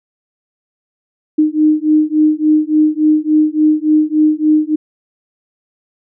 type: beating tone pair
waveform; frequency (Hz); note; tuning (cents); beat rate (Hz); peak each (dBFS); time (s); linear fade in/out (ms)
sine; 305.4 / 308.9; D#4 / D#4; -32 / -12; 3.5; -12; 1.38-4.76; 10
effects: none